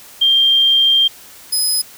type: tone pair in turn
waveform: sine / 20% pulse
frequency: 3183 / 5045 Hz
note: G7 / D#8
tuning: +26 / +23 cents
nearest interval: minor sixth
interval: 797 cents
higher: second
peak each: -9 dBFS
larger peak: neither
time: 0.21-1.08 / 1.52-1.82 s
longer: first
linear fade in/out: 10 ms
effects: white hiss -40 dBFS RMS until 1.97 s